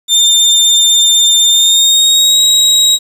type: tone with pitch glide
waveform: 30% pulse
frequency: 3604 to 3818 Hz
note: A7 to A#7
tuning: +41 to +41 cents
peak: -3 dBFS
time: 0.08-2.99 s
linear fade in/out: 50 ms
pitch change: +100 cents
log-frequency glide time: 1.49-2.41 s
effects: resampled to 32000 Hz + 7-bit